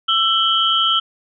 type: tone cluster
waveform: sine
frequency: 1333 / 3019 / 3226 Hz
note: E6 / F#7 / G7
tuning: +19 / +34 / +49 cents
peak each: -18 dBFS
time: 0.08-1 s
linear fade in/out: 10 ms
effects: none